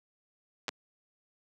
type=clicks; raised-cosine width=0.2 ms; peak=-15 dBFS; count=2; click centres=0.682 / 0.69 s; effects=high-pass 200 Hz 12 dB/octave